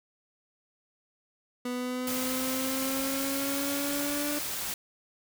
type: exponential sweep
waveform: 30% pulse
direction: up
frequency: 246.5 to 293.7 Hz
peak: -28 dBFS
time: 1.65-4.39 s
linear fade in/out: 5 ms
type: noise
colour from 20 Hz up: white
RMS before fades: -34 dBFS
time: 2.07-4.74 s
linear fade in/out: 2 ms
effects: none